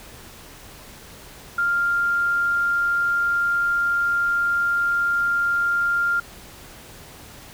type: tone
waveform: sine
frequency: 1396.9 Hz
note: F6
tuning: in tune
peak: -18 dBFS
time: 1.58-6.2 s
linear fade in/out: 5 ms
effects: pink hiss -43 dBFS RMS until 7.53 s